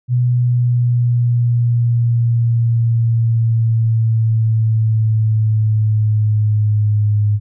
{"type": "exponential sweep", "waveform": "sine", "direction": "down", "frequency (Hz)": [123.47, 104.2], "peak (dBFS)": -11, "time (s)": [0.08, 7.4], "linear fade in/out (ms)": 50, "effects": []}